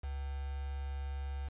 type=tone with quantisation; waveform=sine; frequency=69.3 Hz; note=C#2; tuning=in tune; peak=-36 dBFS; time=0.03-1.49 s; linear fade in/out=10 ms; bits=8; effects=resampled to 8000 Hz